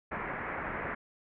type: low-pass noise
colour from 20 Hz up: white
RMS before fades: -37 dBFS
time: 0.11-0.95 s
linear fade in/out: 10 ms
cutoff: 2100 Hz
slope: 48 dB/octave
effects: none